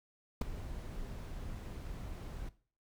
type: noise with ADSR envelope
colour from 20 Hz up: brown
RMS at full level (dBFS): -27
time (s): 0.41-2.49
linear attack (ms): 6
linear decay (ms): 9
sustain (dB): -16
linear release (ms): 4
effects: noise-tail reverb RT60 0.4 s tail -17 dB re dry